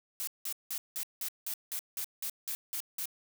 blue noise bursts, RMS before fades -36 dBFS, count 12, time 0.2-3.056 s, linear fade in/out 0 ms, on 73 ms, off 180 ms, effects none

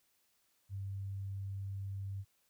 sine tone, 98 Hz, G2, in tune, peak -38 dBFS, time 0.69-2.25 s, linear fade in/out 50 ms, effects white hiss -75 dBFS RMS until 2.49 s

